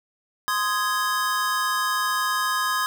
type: chord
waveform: square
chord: Ab major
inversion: first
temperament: just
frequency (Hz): 1038.3 / 1245.9 / 1661.2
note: C6 / Eb6 / Ab6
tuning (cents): -14 / +2 / 0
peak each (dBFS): -27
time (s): 0.48-2.86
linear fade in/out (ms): 0
effects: none